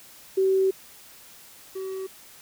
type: tone pair in turn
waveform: sine / triangle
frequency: 382.5 / 380.9 Hz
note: G4 / G4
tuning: -42 / -50 cents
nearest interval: unison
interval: 8 cents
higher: first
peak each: -18 / -28 dBFS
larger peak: first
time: 0.37-0.71 / 1.75-2.07 s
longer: first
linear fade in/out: 10 ms
effects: white hiss -49 dBFS RMS until 2.41 s